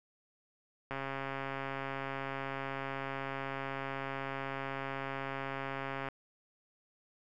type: click train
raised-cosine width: 0.5 ms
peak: -23 dBFS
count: 705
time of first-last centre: 0.91-6.086 s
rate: 136 Hz
effects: none